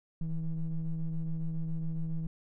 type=ring-modulated tone; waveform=triangle; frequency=82.41 Hz; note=E2; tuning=in tune; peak=-24 dBFS; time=0.21-2.27 s; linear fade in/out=5 ms; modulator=78.8 Hz; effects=tanh soft clip ceiling -24 dBFS